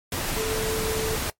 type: tone in noise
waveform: sine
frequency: 440 Hz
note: A4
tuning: in tune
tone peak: -26 dBFS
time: 0.37-1.16 s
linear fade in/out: 2 ms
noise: pink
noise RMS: -28 dBFS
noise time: 0.12-1.3 s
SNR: -1 dB
effects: noise-tail reverb RT60 0.1 s tail -19 dB re dry + MP3 64 kbps